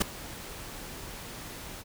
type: noise with ADSR envelope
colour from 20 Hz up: pink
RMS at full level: -22 dBFS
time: 0-1.84 s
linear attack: 17 ms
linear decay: 6 ms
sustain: -20 dB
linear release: 41 ms
effects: none